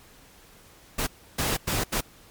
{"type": "noise bursts at uneven times", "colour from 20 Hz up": "pink", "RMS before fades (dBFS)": -26, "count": 4, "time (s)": [[0.98, 1.07], [1.38, 1.57], [1.67, 1.84], [1.92, 2.01]], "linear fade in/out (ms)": 10, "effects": ["pink hiss -53 dBFS RMS until 2.3 s", "MP3 96 kbps"]}